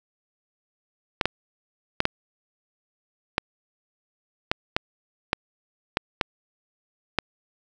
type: clicks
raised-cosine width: 0.3 ms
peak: -4 dBFS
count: 11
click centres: 1.212 / 1.256 / 2.004 / 2.054 / 3.381 / 4.515 / 4.765 / 5.331 / 5.971 / 6.212 / 7.187 s
effects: none